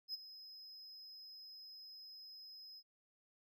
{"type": "tone with ADSR envelope", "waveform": "triangle", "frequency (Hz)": 5090, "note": "D#8", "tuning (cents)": 39, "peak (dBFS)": -37, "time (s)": [0.08, 2.83], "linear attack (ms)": 60, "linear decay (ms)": 20, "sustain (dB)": -14, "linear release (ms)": 52, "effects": []}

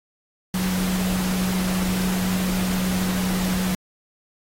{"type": "tone in noise", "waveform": "sine", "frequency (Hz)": 185, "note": "F#3", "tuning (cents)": 0, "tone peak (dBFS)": -21, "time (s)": [0.54, 3.75], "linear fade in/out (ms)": 2, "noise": "pink", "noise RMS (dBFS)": -29, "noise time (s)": [0.54, 3.75], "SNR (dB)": 5, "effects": ["AAC 48 kbps"]}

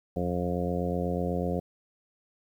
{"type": "harmonic tone with a mistuned harmonic", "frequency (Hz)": 88.1, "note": "F2", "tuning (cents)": 16, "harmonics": [1, 2, 3, 4, 5, 6, 7, 8], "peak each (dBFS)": [-34, -31, -36, -38, -35, -34, -41, -38], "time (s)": [0.16, 1.6], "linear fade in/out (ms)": 5, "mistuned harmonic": 1, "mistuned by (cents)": -98, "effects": ["10-bit"]}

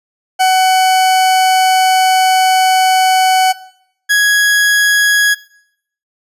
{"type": "tone pair in turn", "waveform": "40% pulse", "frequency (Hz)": [750, 1664.8], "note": ["F#5", "G#6"], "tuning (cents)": [23, 4], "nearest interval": "octave + major second", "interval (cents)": 1381, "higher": "second", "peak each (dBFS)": -7, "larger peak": "neither", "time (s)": [[0.39, 3.53], [4.09, 5.35]], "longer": "first", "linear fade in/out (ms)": 20, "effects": ["noise-tail reverb RT60 0.7 s tail -19 dB re dry", "resampled to 32000 Hz"]}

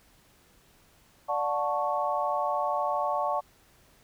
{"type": "chord", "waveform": "sine", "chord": "D major seventh", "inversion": "none", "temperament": "equal with one note detuned", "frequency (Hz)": [587.3, 727.3, 880, 1108.7], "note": ["D5", "F#5", "A5", "C#6"], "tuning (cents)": [0, -30, 0, 0], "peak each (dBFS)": -31, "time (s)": [1.28, 3.41], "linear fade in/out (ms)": 20, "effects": ["pink hiss -61 dBFS RMS until 4.03 s"]}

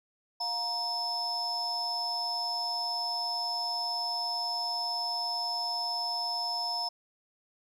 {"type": "tone cluster", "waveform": "sine", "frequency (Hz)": [710, 939, 5250], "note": ["F5", "A#5", "E8"], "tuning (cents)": [28, 12, -8], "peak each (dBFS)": [-36, -35, -30], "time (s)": [0.4, 6.89], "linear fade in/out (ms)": 10, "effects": ["tanh soft clip ceiling -25 dBFS", "11-bit"]}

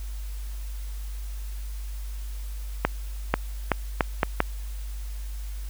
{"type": "accelerating click train", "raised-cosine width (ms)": 0.5, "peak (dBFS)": -4, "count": 6, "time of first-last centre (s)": [2.85, 4.404], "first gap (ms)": 490, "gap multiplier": 0.77, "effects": ["added 50 Hz sine -31 dBFS peak until 5.69 s", "white hiss -49 dBFS RMS until 5.69 s"]}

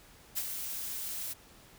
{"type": "noise with ADSR envelope", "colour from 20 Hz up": "blue", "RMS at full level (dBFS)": -32, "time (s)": [0.35, 1.34], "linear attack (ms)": 27, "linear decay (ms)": 52, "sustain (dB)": -6, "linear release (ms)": 20, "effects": ["pink hiss -57 dBFS RMS until 1.78 s"]}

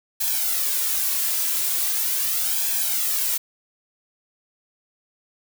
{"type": "noise with flanger", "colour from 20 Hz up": "blue", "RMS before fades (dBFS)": -23, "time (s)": [0.2, 3.38], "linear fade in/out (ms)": 10, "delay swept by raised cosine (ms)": [1.2, 3], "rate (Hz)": 0.4, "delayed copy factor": 0.7, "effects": []}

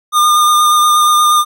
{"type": "tone with vibrato", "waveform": "square", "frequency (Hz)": 1212, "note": "D#6", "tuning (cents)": -46, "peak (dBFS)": -8, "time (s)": [0.12, 1.45], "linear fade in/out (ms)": 50, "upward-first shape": "triangle", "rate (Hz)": 8.4, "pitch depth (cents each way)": 20, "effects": []}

